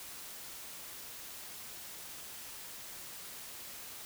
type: silence
effects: white hiss -47 dBFS RMS until 4.05 s